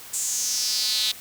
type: tone with high-pass filter sweep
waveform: square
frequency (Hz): 115.8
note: A#2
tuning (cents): -11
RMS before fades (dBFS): -25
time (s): 0.13-1.12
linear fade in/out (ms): 10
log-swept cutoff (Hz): 7700 to 3700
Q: 4.6
effects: white hiss -42 dBFS RMS until 1.2 s